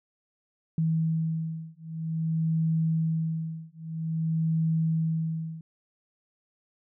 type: beating tone pair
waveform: sine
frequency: 161.1 / 161.61 Hz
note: E3 / E3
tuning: -39 / -34 cents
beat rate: 0.51 Hz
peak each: -28 dBFS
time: 0.78-5.61 s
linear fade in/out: 2 ms
effects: none